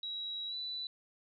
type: tone with pitch glide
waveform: sine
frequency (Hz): 3870 to 3974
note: B7 to B7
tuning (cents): -36 to +10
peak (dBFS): -37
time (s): 0.03-0.87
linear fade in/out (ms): 2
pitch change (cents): +46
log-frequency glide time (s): 0.48-0.55
effects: none